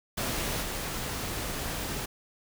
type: noise with level steps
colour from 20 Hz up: pink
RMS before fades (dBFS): -31 / -34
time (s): 0.17-2.06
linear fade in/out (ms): 10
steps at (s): 0.61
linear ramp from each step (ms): 20
effects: none